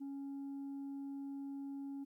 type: tone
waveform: sine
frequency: 277.2 Hz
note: C#4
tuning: in tune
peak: -39 dBFS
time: 0-2.05 s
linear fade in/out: 20 ms
effects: tanh soft clip ceiling -41 dBFS + 13-bit